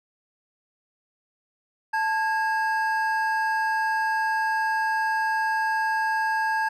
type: tone pair together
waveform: triangle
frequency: 880 / 1637.4 Hz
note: A5 / G#6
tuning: 0 / -25 cents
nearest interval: major seventh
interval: 1075 cents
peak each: -22 / -24 dBFS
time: 1.93-6.69 s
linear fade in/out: 10 ms
effects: none